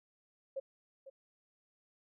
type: tone with echo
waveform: sine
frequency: 540 Hz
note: C#5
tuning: 45 cents flat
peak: -35 dBFS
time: 0.56-0.6 s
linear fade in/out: 10 ms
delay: 500 ms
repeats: 1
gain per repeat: -13 dB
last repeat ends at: 1.1 s
effects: none